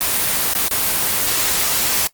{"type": "noise with dropouts", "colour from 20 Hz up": "white", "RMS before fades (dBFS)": -18, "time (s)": [0.01, 2.07], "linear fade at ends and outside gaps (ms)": 0, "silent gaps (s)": [[0.535, 0.55], [0.682, 0.711]], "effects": ["noise-tail reverb RT60 0.1 s tail -18 dB re dry", "Opus 24 kbps"]}